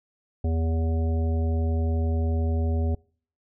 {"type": "harmonic tone", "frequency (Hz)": 81.3, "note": "E2", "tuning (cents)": -23, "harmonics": [1, 3, 5, 7, 9], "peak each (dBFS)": [-22, -32, -36, -39, -41], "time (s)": [0.44, 2.95], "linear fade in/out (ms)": 5, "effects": ["noise-tail reverb RT60 0.5 s tail -26 dB re dry"]}